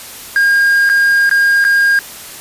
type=tone with dropouts; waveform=triangle; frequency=1617 Hz; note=G#6; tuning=47 cents flat; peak=-6 dBFS; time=0.36-1.99 s; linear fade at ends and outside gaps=1 ms; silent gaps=0.892-0.898 / 1.294-1.312 / 1.642-1.649 s; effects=white hiss -31 dBFS RMS until 2.4 s + resampled to 32000 Hz